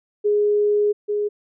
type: tone pair in turn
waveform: sine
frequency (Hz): 415.3 / 415.3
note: G#4 / G#4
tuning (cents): 0 / 0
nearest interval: unison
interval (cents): 0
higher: neither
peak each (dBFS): -15 / -19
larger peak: first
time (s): 0.24-0.93 / 1.08-1.29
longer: first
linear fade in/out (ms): 20
effects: none